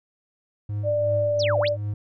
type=tone with tremolo; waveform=triangle; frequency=103.83 Hz; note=G#2; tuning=in tune; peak=-22 dBFS; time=0.69-1.94 s; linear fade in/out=5 ms; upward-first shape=triangle; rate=2.7 Hz; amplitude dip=65%
type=tone with pitch glide; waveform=sine; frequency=591 to 586.9 Hz; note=D5 to D5; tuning=+11 to -1 cents; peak=-20 dBFS; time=0.83-1.77 s; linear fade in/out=50 ms; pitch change=-12 cents; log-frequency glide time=0.93-1.34 s
type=exponential two-way sweep; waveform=sine; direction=down then up; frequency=6272 to 493.1 to 5610 Hz; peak=-26 dBFS; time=1.39-1.69 s; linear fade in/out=10 ms; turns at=1.59 s
effects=none